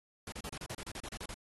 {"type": "noise bursts", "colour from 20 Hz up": "pink", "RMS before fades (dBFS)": -43, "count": 13, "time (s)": [0.27, 1.342], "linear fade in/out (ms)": 2, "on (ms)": 52, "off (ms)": 33, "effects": ["AAC 32 kbps"]}